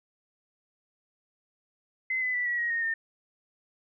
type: tone with pitch steps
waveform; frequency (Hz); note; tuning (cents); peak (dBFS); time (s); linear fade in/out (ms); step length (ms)
sine; 2051 / 2010 / 1969.7 / 1930.3 / 1891.7 / 1853.8 / 1816.7; C7 / B6 / B6 / B6 / A#6 / A#6 / A#6; -35 / +30 / -5 / -40 / +25 / -10 / -45; -26; 2.1-2.94; 5; 120
effects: none